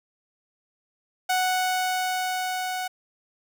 sawtooth tone with level ramp, 740 Hz, F#5, in tune, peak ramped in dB -17 to -24 dBFS, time 1.29-2.88 s, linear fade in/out 10 ms, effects none

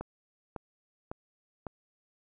click train, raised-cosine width 1 ms, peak -23 dBFS, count 4, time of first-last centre 0.01-1.667 s, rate 1.81 Hz, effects none

